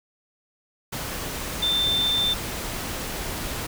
sine tone in noise, 3565 Hz, A7, 22 cents sharp, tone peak -20 dBFS, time 1.62-2.34 s, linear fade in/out 10 ms, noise pink, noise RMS -31 dBFS, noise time 0.92-3.67 s, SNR +8 dB, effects none

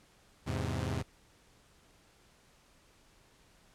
sawtooth chord, E augmented, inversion none, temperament equal, 82.41 / 103.83 / 130.81 Hz, E2 / G#2 / B#2, 0 / 0 / 0 cents, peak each -33 dBFS, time 0.46-1.03 s, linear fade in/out 20 ms, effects pink hiss -64 dBFS RMS until 3.74 s + low-pass 10000 Hz 12 dB/octave

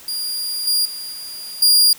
sawtooth tone with level steps, 4821 Hz, D8, 45 cents sharp, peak -19 / -12 / -25 / -27 / -7 dBFS, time 0.08-1.93 s, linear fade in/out 2 ms, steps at 0.67 / 0.85 / 1.12 / 1.62 s, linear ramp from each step 5 ms, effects white hiss -42 dBFS RMS until 1.98 s

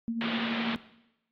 sine tone with tremolo, 230 Hz, A#3, 23 cents flat, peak -27 dBFS, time 0.08-0.76 s, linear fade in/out 0 ms, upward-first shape sine, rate 12 Hz, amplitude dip 45%
white band-pass noise, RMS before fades -34 dBFS, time 0.21-0.75 s, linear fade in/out 0 ms, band 130 to 3600 Hz, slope 48 dB/octave
effects noise-tail reverb RT60 0.9 s tail -18 dB re dry + AAC 64 kbps

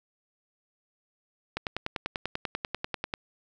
click train, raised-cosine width 0.3 ms, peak -14 dBFS, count 17, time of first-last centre 1.57-3.139 s, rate 10.2 Hz, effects none

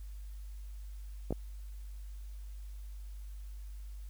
clicks, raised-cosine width 2 ms, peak -21 dBFS, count 2, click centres 1.307 / 1.325 s, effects added 50 Hz sine -42 dBFS peak until 4.09 s + white hiss -65 dBFS RMS until 4.09 s

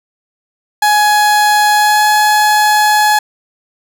30% pulse tone with pitch glide, 839 to 845.8 Hz, G#5 to G#5, +17 to +31 cents, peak -5 dBFS, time 0.82-3.19 s, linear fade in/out 5 ms, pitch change +14 cents, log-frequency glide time 1.73-2.04 s, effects none

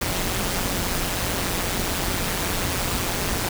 pink noise with amplitude modulation, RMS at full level -22 dBFS, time 0.01-3.49 s, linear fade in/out 5 ms, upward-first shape sine, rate 181 Hz, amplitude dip 65%, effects none

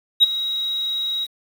sine tone with ADSR envelope, 3819 Hz, A#7, 41 cents sharp, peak -5 dBFS, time 0.2-1.27 s, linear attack 31 ms, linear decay 20 ms, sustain -16 dB, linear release 36 ms, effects tanh soft clip ceiling -5 dBFS + 7-bit

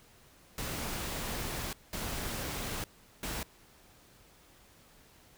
pink noise bursts at uneven times, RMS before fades -37 dBFS, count 3, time 0.58-1.73 / 1.93-2.84 / 3.23-3.43 s, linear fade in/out 2 ms, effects pink hiss -60 dBFS RMS until 5.37 s

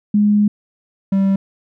sine / triangle tone pair in turn, 207.7 / 194.64 Hz, G#3 / G3, 0 / -12 cents, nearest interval minor second, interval 112 cents, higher first, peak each -10 dBFS, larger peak neither, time 0.14-0.48 / 1.12-1.36 s, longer first, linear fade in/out 5 ms, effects none

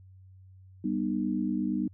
sine chord, G augmented, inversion none, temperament just, 196 / 245 / 306.2 Hz, G3 / B3 / D#4, 0 / -14 / -28 cents, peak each -31 dBFS, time 0.84-1.88 s, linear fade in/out 5 ms, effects added 94 Hz sine -50 dBFS peak until 1.93 s

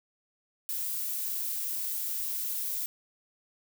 violet noise, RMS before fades -33 dBFS, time 0.69-2.86 s, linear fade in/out 0 ms, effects none

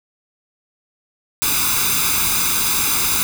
white noise with comb filter, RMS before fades -18 dBFS, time 1.42-3.23 s, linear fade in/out 0 ms, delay 0.81 ms, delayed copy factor +0.8, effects none

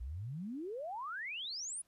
sine exponential sweep, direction up, 55.4 to 10260 Hz, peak -39 dBFS, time 0-1.82 s, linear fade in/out 10 ms, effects pink hiss -75 dBFS RMS until 1.87 s + resampled to 32000 Hz

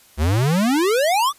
square exponential sweep, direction up, 69 to 1216 Hz, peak -16 dBFS, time 0.17-1.33 s, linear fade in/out 50 ms, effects white hiss -51 dBFS RMS until 1.38 s + resampled to 32000 Hz

